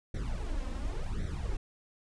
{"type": "noise with flanger", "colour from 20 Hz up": "brown", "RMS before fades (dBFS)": -34, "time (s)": [0.14, 1.57], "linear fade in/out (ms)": 5, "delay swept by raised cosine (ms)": [0.51, 3.91], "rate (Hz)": 0.91, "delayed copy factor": 0.8, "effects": ["resampled to 22050 Hz"]}